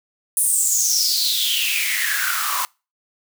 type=noise with high-pass filter sweep; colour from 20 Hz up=white; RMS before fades=-20 dBFS; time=0.37-2.65 s; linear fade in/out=0 ms; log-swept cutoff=10000 to 1000 Hz; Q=7.8; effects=noise-tail reverb RT60 0.3 s tail -26 dB re dry